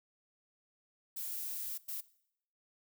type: noise bursts at uneven times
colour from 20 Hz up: violet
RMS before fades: -40 dBFS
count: 2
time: 1.16-1.78 / 1.88-2.01 s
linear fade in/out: 10 ms
effects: noise-tail reverb RT60 0.7 s tail -20 dB re dry